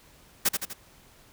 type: noise with echo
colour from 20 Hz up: white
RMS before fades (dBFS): -22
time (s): 0.45-0.49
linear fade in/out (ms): 10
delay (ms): 82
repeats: 3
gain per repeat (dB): -5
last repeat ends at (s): 0.736
effects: pink hiss -56 dBFS RMS until 1.32 s